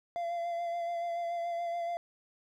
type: tone with vibrato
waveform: triangle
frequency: 686 Hz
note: F5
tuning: 31 cents flat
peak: -30 dBFS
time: 0.16-1.97 s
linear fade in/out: 0 ms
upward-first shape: sine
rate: 7 Hz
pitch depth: 22 cents each way
effects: none